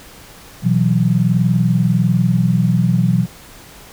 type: chord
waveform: sine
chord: B suspended fourth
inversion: none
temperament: equal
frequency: 123.47 / 164.81 / 185 Hz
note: B2 / E3 / F#3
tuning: 0 / 0 / 0 cents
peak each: -16 dBFS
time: 0.62-3.27 s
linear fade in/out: 50 ms
effects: pink hiss -40 dBFS RMS until 3.92 s